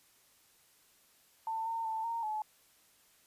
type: tone with pitch steps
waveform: sine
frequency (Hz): 894 / 911 / 887 / 923 / 859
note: A5 / A#5 / A5 / A#5 / A5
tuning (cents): +27 / -40 / +14 / -17 / -42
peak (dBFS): -33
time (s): 1.47-2.42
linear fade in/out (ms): 2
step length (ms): 190
effects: white hiss -66 dBFS RMS until 3.26 s + resampled to 32000 Hz